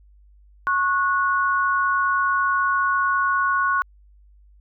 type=tone pair together; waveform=sine; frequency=1097.7 / 1463 Hz; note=C#6 / F#6; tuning=-17 / -20 cents; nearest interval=perfect fourth; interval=497 cents; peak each=-20 / -21 dBFS; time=0.67-3.82 s; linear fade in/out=0 ms; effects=added 50 Hz sine -49 dBFS peak until 4.6 s